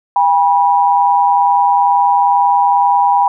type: tone pair together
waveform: sine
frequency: 803.8 / 974 Hz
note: G5 / B5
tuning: +43 / -24 cents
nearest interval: minor third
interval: 333 cents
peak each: -11 dBFS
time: 0.16-3.28 s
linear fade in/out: 2 ms
effects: none